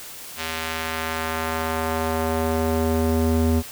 square tone with band-pass filter sweep, 80.6 Hz, E2, 38 cents flat, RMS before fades -23 dBFS, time 0.36-3.63 s, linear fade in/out 50 ms, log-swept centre 3000 to 240 Hz, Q 0.8, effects white hiss -38 dBFS RMS until 3.71 s

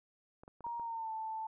clicks, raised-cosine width 1 ms, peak -38 dBFS, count 5, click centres 0.435 / 0.479 / 0.607 / 0.666 / 0.797 s
sine tone with pitch glide, 940 to 882.1 Hz, A#5 to A5, +14 to +4 cents, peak -37 dBFS, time 0.64-1.47 s, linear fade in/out 5 ms, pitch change -110 cents, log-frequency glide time 0.79-1.11 s
effects none

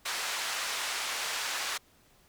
pink band-pass noise, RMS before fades -34 dBFS, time 0.05-1.78 s, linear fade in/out 10 ms, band 1100 to 8200 Hz, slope 12 dB/octave, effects pink hiss -63 dBFS RMS until 2.28 s

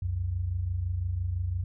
sine tone pair together, 65.08 / 91 Hz, C2 / F#2, -9 / -28 cents, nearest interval tritone, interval 581 cents, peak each -34 / -28 dBFS, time 0.02-1.64 s, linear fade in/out 5 ms, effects none

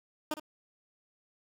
15% pulse tone with echo, 305.9 Hz, D#4, 29 cents flat, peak -24 dBFS, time 0.31-0.34 s, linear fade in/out 2 ms, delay 58 ms, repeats 1, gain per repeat -11 dB, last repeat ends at 0.398 s, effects none

